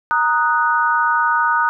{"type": "chord", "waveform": "sine", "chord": "D# minor", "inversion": "second", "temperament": "equal", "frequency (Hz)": [932.3, 1244.5, 1480], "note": ["A#5", "D#6", "F#6"], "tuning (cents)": [0, 0, 0], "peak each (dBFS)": -18, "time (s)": [0.11, 1.69], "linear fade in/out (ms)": 0, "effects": []}